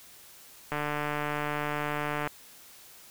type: click train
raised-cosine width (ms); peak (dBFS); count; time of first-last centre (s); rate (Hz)
0.5; -16; 231; 0.72-2.274; 148
effects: white hiss -52 dBFS RMS until 3.1 s